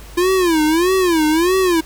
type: tone with vibrato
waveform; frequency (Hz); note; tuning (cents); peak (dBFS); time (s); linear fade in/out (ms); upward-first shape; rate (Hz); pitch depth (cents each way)
square; 340.8; F4; -42; -13; 0.17-1.81; 10; sine; 1.6; 190
effects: added 50 Hz sine -36 dBFS peak until 1.85 s + pink hiss -41 dBFS RMS until 1.85 s